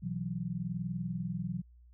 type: chord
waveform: sine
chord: B suspended fourth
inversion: none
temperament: equal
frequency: 123.47 / 164.81 / 185 Hz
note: B2 / E3 / F#3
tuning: 0 / 0 / 0 cents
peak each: -40 / -37 / -37 dBFS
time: 0.02-1.62 s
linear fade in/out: 20 ms
effects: added 60 Hz sine -55 dBFS peak until 1.93 s